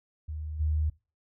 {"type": "tone with level steps", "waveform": "sine", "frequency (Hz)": 76.9, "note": "D#2", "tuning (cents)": -20, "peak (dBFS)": [-33, -24], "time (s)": [0.28, 0.9], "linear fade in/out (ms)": 10, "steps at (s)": 0.59, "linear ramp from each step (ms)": 20, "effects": ["noise-tail reverb RT60 0.3 s tail -22 dB re dry"]}